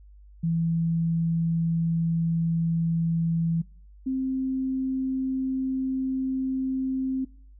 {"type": "tone pair in turn", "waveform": "sine", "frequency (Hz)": [165.6, 262.9], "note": ["E3", "C4"], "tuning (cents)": [8, 8], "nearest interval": "minor sixth", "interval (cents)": 800, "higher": "second", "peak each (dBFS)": [-22, -24], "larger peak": "first", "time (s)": [[0.43, 3.62], [4.06, 7.25]], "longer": "neither", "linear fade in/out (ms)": 10, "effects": ["noise-tail reverb RT60 0.5 s tail -23 dB re dry", "added 50 Hz sine -47 dBFS peak until 7.59 s"]}